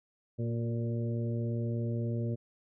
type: harmonic tone with a mistuned harmonic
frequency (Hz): 116.54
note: A#2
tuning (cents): 0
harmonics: 1 / 2 / 3 / 4 / 5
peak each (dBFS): -31 / -37 / -41 / -43 / -45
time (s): 0.38-2.36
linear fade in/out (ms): 20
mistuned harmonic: 3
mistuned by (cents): +25
effects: none